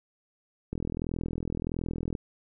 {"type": "click train", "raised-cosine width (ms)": 3, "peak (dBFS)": -19, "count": 60, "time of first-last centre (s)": [0.73, 2.152], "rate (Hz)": 41.5, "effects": []}